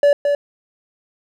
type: tone with echo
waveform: triangle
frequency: 575 Hz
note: D5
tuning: 37 cents flat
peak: -7 dBFS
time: 0.03-0.13 s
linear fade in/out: 2 ms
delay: 220 ms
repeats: 1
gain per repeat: -5 dB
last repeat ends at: 0.35 s
effects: none